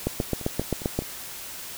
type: two click trains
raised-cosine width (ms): 2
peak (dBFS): -23 / -10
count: 5 / 8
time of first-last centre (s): 0.21-1.021 / 0.07-0.99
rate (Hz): 4.93 / 7.61
effects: white hiss -38 dBFS RMS until 1.77 s